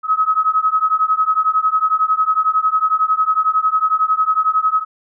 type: beating tone pair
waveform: sine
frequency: 1272 / 1283 Hz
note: D#6 / E6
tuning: +38 / -47 cents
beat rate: 11 Hz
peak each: -16 dBFS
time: 0.03-4.85 s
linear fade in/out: 50 ms
effects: none